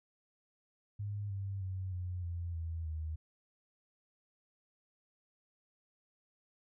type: tone with pitch steps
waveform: sine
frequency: 102.5 / 98.1 / 93.88 / 89.85 / 85.99 / 82.3 / 78.76 Hz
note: G#2 / G2 / F#2 / F2 / F2 / E2 / D#2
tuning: -22 / +2 / +26 / +50 / -26 / -2 / +22 cents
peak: -36 dBFS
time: 0.99-3.16 s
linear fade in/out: 10 ms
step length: 310 ms
effects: none